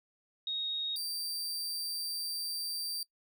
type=tone pair in turn; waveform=sine / sawtooth; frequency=3749 / 4684 Hz; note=A#7 / D8; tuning=+9 / -5 cents; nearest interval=major third; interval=386 cents; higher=second; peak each=-32 / -32 dBFS; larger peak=neither; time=0.47-0.96 / 0.96-3.03 s; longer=second; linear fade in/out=2 ms; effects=noise-tail reverb RT60 0.1 s tail -22 dB re dry